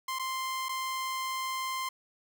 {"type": "tone with dropouts", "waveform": "sawtooth", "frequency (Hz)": 1046.5, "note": "C6", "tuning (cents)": 0, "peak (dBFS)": -28, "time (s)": [0.08, 1.89], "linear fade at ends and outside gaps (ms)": 5, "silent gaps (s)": [[0.188, 0.194], [0.686, 0.691]], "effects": []}